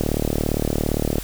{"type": "click train", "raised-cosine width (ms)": 2, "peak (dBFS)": -7, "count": 45, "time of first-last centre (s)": [0.01, 1.183], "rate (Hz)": 37.5, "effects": ["added 45 Hz sine -32 dBFS peak until 1.23 s", "white hiss -36 dBFS RMS until 1.23 s"]}